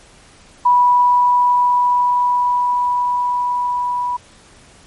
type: tone with level ramp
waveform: sine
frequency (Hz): 981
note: B5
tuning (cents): -12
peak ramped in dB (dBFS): -8 to -17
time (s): 0.65-4.17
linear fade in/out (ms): 10
effects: pink hiss -46 dBFS RMS until 4.86 s + MP3 48 kbps